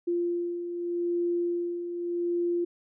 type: beating tone pair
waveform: sine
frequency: 346.3 / 347.13 Hz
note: F4 / F4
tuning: -15 / -10 cents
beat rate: 0.83 Hz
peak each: -35 / -27 dBFS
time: 0.07-2.65 s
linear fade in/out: 10 ms
effects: none